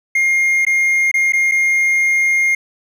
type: tone with dropouts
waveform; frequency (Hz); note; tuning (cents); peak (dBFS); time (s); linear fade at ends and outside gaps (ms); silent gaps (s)
triangle; 2127; C7; +28; -10; 0.15-2.55; 5; 0.651-0.666 / 1.115-1.14 / 1.323-1.333 / 1.514-1.518
effects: none